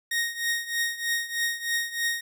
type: tone with tremolo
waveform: sawtooth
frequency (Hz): 1864.7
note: A#6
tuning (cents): 0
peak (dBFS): -19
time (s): 0.11-2.21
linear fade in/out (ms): 5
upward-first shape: triangle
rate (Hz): 3.2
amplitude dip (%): 85
effects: none